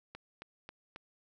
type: click train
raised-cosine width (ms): 0.3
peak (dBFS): -29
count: 4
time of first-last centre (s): 0.15-0.961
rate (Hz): 3.7
effects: none